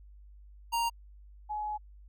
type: tone pair in turn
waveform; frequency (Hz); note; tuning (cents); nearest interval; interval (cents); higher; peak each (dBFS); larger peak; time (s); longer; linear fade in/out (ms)
square / sine; 932.3 / 844.9; A#5 / G#5; 0 / +30; major second; 170; first; -28 / -32; first; 0.72-0.9 / 1.49-1.78; second; 20
effects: added 50 Hz sine -50 dBFS peak until 2.08 s